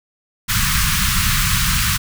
pink band-stop noise, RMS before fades -17 dBFS, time 0.48-1.98 s, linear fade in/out 20 ms, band 200 to 1100 Hz, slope 48 dB/octave, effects none

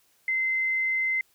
sine tone, 2067 Hz, C7, 22 cents flat, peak -23 dBFS, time 0.28-1.21 s, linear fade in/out 2 ms, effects white hiss -65 dBFS RMS until 1.34 s

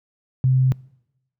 sine tone, 130 Hz, C3, 11 cents flat, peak -13 dBFS, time 0.44-0.72 s, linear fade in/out 0 ms, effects noise-tail reverb RT60 0.9 s tail -24 dB re dry + high-pass 80 Hz 12 dB/octave

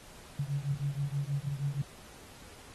sine beating tone pair, 138.59 / 144.89 Hz, C#3 / D3, 0 / -23 cents, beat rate 6.3 Hz, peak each -33 / -34 dBFS, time 0.39-1.82 s, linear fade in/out 5 ms, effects pink hiss -53 dBFS RMS until 2.74 s + AAC 32 kbps

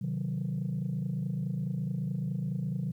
sine chord, C diminished, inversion none, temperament equal, 130.81 / 155.56 / 185 Hz, C3 / Eb3 / Gb3, 0 / 0 / 0 cents, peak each -33 dBFS, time 0.01-2.92 s, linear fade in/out 10 ms, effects tanh soft clip ceiling -25 dBFS + 11-bit

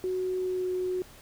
sine tone with pitch glide, 370 to 366.8 Hz, F#4 to F#4, 0 to -15 cents, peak -27 dBFS, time 0.04-1.02 s, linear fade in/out 0 ms, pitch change -15 cents, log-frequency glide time 0.39-0.67 s, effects pink hiss -52 dBFS RMS until 1.21 s

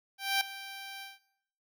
10% pulse tone with ADSR envelope, 784 Hz, G5, in tune, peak -17 dBFS, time 0.18-1.19 s, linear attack 230 ms, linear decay 3 ms, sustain -17 dB, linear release 170 ms, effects noise-tail reverb RT60 0.7 s tail -17 dB re dry

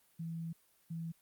sine tone pair in turn, 165 / 165 Hz, E3 / E3, +2 / +2 cents, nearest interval unison, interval 0 cents, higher neither, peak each -38 / -38 dBFS, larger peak neither, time 0.19-0.53 / 0.9-1.12 s, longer first, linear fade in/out 10 ms, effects white hiss -70 dBFS RMS until 1.21 s + Opus 32 kbps

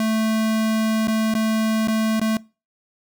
square tone with dropouts, 220 Hz, A3, in tune, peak -19 dBFS, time 0-2.37 s, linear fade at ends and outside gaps 2 ms, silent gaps 1.073-1.081 / 1.34-1.35 / 1.874-1.882 / 2.197-2.214 s, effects noise-tail reverb RT60 0.3 s tail -22 dB re dry

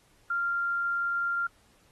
sine tone, 1390 Hz, F6, 9 cents flat, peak -26 dBFS, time 0.3-1.47 s, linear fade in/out 5 ms, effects pink hiss -64 dBFS RMS until 1.91 s + AAC 32 kbps

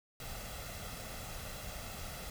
pink noise with comb filter, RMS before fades -44 dBFS, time 0.2-2.3 s, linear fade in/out 2 ms, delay 1.5 ms, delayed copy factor +0.55, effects none

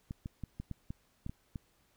clicks, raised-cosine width 5 ms, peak -27 dBFS, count 9, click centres 0.109 / 0.259 / 0.437 / 0.6 / 0.713 / 0.905 / 1.264 / 1.295 / 1.558 s, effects pink hiss -71 dBFS RMS until 1.96 s

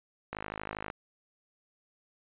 click train, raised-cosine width 0.5 ms, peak -21 dBFS, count 31, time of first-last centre 0.33-0.901 s, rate 52.5 Hz, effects resampled to 8000 Hz

